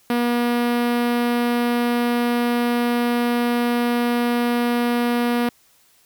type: tone with notch filter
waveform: sawtooth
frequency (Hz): 240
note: B3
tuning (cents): -49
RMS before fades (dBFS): -20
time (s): 0.1-5.49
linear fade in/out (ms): 2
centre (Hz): 6900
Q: 0.79
effects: white hiss -57 dBFS RMS until 6.05 s